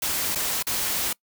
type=noise with dropouts; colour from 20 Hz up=white; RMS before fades=-26 dBFS; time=0.02-1.13 s; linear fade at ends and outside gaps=5 ms; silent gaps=0.35-0.356 / 0.627-0.668 s; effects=noise-tail reverb RT60 0.1 s tail -24 dB re dry